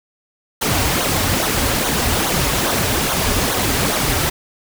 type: noise with flanger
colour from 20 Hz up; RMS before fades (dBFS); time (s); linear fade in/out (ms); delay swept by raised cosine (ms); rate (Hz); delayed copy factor
pink; -18; 0.61-4.3; 10; 0.39 to 6.09; 2.4; -0.7
effects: none